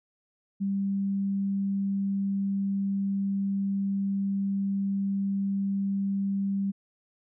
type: tone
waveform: sine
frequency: 197 Hz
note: G3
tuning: 9 cents sharp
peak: -25 dBFS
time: 0.6-6.72 s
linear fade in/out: 20 ms
effects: none